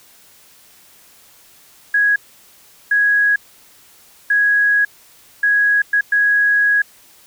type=tone bursts at uneven times; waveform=sine; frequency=1661.2 Hz; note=G#6; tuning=in tune; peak=-11 dBFS; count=6; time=1.94-2.16 / 2.91-3.36 / 4.3-4.85 / 5.43-5.82 / 5.93-6.01 / 6.12-6.82 s; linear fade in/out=5 ms; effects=white hiss -48 dBFS RMS until 7.26 s